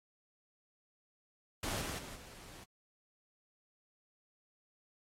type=noise with level steps; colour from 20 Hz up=pink; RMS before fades=-38 / -41 / -49 / -54 dBFS; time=1.63-2.64 s; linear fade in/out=2 ms; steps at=1.81 / 1.98 / 2.15 s; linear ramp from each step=10 ms; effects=low-pass 12000 Hz 12 dB/octave + AAC 48 kbps